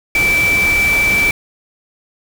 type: tone in noise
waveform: sine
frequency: 2324 Hz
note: D7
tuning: 19 cents flat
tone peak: -11 dBFS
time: 0.15-1.31 s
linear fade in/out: 2 ms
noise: pink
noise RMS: -22 dBFS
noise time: 0.15-1.31 s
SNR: +8 dB
effects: none